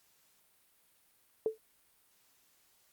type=tone with exponential decay; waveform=sine; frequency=440 Hz; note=A4; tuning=in tune; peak=-24 dBFS; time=1.46-1.58 s; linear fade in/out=1 ms; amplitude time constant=25 ms; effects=white hiss -69 dBFS RMS until 2.92 s + Opus 48 kbps